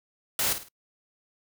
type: noise with echo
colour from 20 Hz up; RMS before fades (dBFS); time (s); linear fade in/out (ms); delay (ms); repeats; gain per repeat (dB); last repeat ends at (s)
white; -26; 0.39-0.53; 2; 52; 3; -9; 0.686
effects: noise-tail reverb RT60 0.1 s tail -26 dB re dry